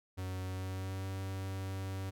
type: tone with pitch glide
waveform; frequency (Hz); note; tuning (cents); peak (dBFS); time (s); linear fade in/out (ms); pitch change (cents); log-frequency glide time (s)
45% pulse; 93.1 to 95.83; F#2 to G2; +11 to -39; -37; 0.17-2.11; 20; +50; 0.45-1.06
effects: none